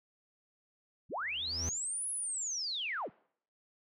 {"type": "linear two-way sweep", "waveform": "sine", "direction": "up then down", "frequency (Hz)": [66, 10690, 77.3], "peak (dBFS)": -34, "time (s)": [1.09, 3.1], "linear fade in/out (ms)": 50, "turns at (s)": 2.1}
{"type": "tone with exponential growth", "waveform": "45% pulse", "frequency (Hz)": 82.9, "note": "E2", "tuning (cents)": 10, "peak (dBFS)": -34, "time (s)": [1.18, 1.69], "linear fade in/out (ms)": 0, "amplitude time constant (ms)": 110}
{"effects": ["noise-tail reverb RT60 0.6 s tail -23 dB re dry"]}